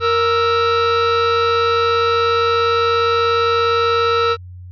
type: tone pair together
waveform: 45% pulse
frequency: 466.2 / 1318.5 Hz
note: A#4 / E6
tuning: 0 / 0 cents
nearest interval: octave + tritone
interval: 1800 cents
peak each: -16 dBFS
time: 0-4.37 s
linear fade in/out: 50 ms
effects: added 90 Hz sine -32 dBFS peak until 4.71 s + resampled to 11025 Hz